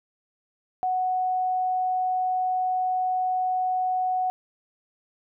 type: tone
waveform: sine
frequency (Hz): 740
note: F#5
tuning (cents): 0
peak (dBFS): -22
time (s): 0.83-4.3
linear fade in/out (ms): 0
effects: none